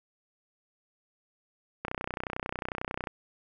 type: click train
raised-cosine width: 0.5 ms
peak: -17 dBFS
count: 39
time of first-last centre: 1.85-3.072 s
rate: 31.1 Hz
effects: none